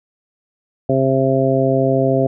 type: harmonic tone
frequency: 133.4 Hz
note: C3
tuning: 34 cents sharp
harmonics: 1 / 2 / 3 / 4 / 5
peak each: -19 / -19 / -19 / -19 / -19 dBFS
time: 0.89-2.27 s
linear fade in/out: 5 ms
effects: none